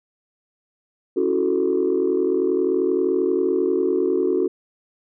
sine chord, F# minor seventh, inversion second, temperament equal, 277.2 / 329.6 / 370 / 440 Hz, C#4 / E4 / F#4 / A4, 0 / 0 / 0 / 0 cents, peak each -25 / -25 / -19 / -23 dBFS, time 1.16-4.48 s, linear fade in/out 10 ms, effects tanh soft clip ceiling -10 dBFS

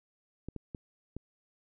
clicks, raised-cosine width 3 ms, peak -26 dBFS, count 4, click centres 0.486 / 0.563 / 0.748 / 1.166 s, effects none

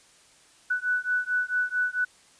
sine beating tone pair, 1484 / 1488.5 Hz, F#6 / F#6, +5 / +10 cents, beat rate 4.5 Hz, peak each -27 dBFS, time 0.7-2.05 s, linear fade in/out 10 ms, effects white hiss -57 dBFS RMS until 2.39 s + resampled to 22050 Hz

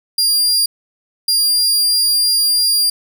sawtooth tone bursts at uneven times, 4801 Hz, D8, 37 cents sharp, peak -9 dBFS, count 2, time 0.18-0.66 / 1.28-2.9 s, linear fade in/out 5 ms, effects none

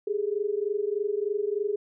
sine tone pair together, 401 / 424.3 Hz, G4 / G#4, +39 / +37 cents, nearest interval minor second, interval 98 cents, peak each -28 dBFS, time 0.07-1.76 s, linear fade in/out 5 ms, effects none

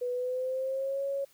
sine tone with pitch glide, 493.1 to 553.5 Hz, B4 to C#5, -3 to -3 cents, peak -29 dBFS, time 0.01-1.25 s, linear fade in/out 10 ms, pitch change +200 cents, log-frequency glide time 0.12-1.03 s, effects white hiss -63 dBFS RMS until 1.33 s

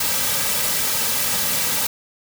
white noise with comb filter, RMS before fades -21 dBFS, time 0-1.87 s, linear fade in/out 5 ms, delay 2.8 ms, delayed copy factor -0.65, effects none

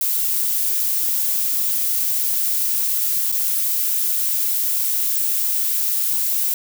violet noise with dropouts, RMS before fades -20 dBFS, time 0.01-6.54 s, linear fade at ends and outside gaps 2 ms, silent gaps 3.318-3.323 s, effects none

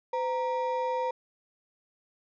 triangle ring-modulated tone, 721 Hz, F#5, 45 cents flat, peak -22 dBFS, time 0.13-1.11 s, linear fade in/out 5 ms, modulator 212 Hz, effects resampled to 16000 Hz

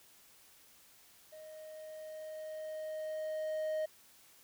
triangle tone with level ramp, 623 Hz, D#5, 2 cents sharp, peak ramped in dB -47 to -30 dBFS, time 1.32-3.86 s, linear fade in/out 10 ms, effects white hiss -62 dBFS RMS until 4.43 s

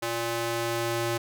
square tone with high-pass filter sweep, 116.54 Hz, A#2, in tune, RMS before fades -29 dBFS, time 0.02-1.18 s, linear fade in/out 10 ms, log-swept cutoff 430 to 250 Hz, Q 0.71, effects none

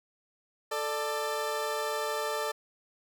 20% pulse tone pair together, 440.8 / 592 Hz, A4 / D5, +3 / +14 cents, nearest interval perfect fourth, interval 511 cents, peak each -28 dBFS, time 0.71-2.52 s, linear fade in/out 10 ms, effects none

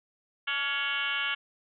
sine tone with frequency modulation, 2217 Hz, C#7, in tune, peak -27 dBFS, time 0.47-1.35 s, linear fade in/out 10 ms, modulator 270 Hz, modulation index 3.7, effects none

